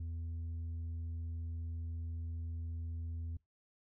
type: tone with tanh clipping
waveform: triangle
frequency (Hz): 82.7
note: E2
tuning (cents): +6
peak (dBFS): -39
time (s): 0-3.37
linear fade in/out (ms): 5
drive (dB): 8
effects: noise-tail reverb RT60 0.2 s tail -25 dB re dry